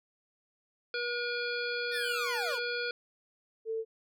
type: harmonic tone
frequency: 481.1 Hz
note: B4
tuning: 45 cents flat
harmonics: 1 / 3 / 5 / 7 / 9 / 10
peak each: -36 / -35 / -40 / -44 / -41 / -46 dBFS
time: 0.94-2.91 s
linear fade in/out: 2 ms
type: linear sweep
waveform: 25% pulse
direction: down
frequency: 1864.7 to 400.7 Hz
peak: -31 dBFS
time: 1.91-2.6 s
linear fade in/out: 50 ms
type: tone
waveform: sine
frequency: 446.7 Hz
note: A4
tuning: 26 cents sharp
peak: -31 dBFS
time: 3.65-3.85 s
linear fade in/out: 50 ms
effects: none